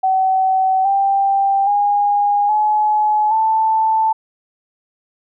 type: tone with pitch steps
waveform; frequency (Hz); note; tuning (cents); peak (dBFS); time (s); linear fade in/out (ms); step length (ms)
sine; 759 / 788 / 818.2 / 849.5 / 882; F#5 / G5 / G#5 / G#5 / A5; +44 / +9 / -26 / +39 / +4; -12; 0.03-4.13; 10; 820
effects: none